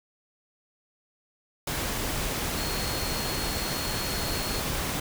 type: tone in noise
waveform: sine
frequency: 4305 Hz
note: C8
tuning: 49 cents sharp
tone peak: -36 dBFS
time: 2.57-4.6 s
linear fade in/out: 5 ms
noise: pink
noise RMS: -30 dBFS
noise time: 1.67-5 s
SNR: -9 dB
effects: none